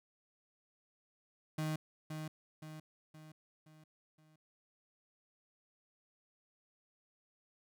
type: tone with echo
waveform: 35% pulse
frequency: 155.56 Hz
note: D#3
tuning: in tune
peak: -33 dBFS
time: 1.58-1.76 s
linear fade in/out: 5 ms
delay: 520 ms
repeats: 5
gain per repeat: -6 dB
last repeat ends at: 4.36 s
effects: none